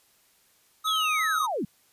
square tone with vibrato, 1267 Hz, D#6, 31 cents sharp, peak -26 dBFS, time 0.84-1.47 s, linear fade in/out 20 ms, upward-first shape sine, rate 2.8 Hz, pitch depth 24 cents each way
sine linear sweep, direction down, 3520 to 155.56 Hz, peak -26 dBFS, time 0.87-1.65 s, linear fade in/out 5 ms
effects white hiss -63 dBFS RMS until 1.92 s + resampled to 32000 Hz

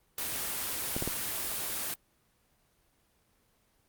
white noise, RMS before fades -34 dBFS, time 0.18-1.94 s, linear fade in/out 2 ms
clicks, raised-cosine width 2 ms, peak -19 dBFS, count 3, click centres 0.965 / 1.024 / 1.076 s
effects pink hiss -70 dBFS RMS until 3.88 s + Opus 24 kbps

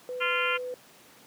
sine tone, 500 Hz, B4, 21 cents sharp, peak -32 dBFS, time 0.09-0.74 s, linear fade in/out 0 ms
harmonic tone, 346.3 Hz, F4, 15 cents flat, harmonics 3 / 4 / 5 / 6 / 7 / 8 / 9, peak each -35 / -29 / -39 / -34 / -32 / -32 / -36 dBFS, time 0.2-0.58 s, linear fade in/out 20 ms
effects pink hiss -54 dBFS RMS until 1.26 s + high-pass 200 Hz 12 dB/octave

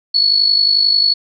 sine tone with amplitude modulation, 4400 Hz, C#8, 14 cents flat, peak -7 dBFS, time 0.14-1.14 s, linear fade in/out 10 ms, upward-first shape sine, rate 51.2 Hz, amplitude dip 65%, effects none

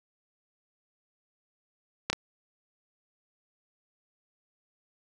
clicks, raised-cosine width 0.2 ms, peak -8 / -12 dBFS, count 2, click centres 2.1 / 2.13 s, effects none

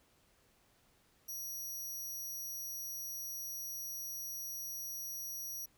15% pulse tone, 5780 Hz, F#8, 41 cents flat, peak -35 dBFS, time 1.28-5.66 s, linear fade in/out 10 ms, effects pink hiss -70 dBFS RMS until 5.77 s

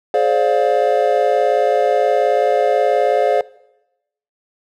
triangle chord, D half-diminished seventh, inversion second, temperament just, 422.9 / 528.6 / 587.3 / 704.8 Hz, Ab4 / C5 / D5 / F5, +31 / +18 / 0 / +16 cents, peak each -16 dBFS, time 0.14-3.41 s, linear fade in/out 2 ms, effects noise-tail reverb RT60 0.9 s tail -21 dB re dry

